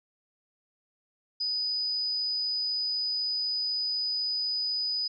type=tone; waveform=sine; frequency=4978 Hz; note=D#8; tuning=in tune; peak=-27 dBFS; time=1.4-5.08 s; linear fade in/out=10 ms; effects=none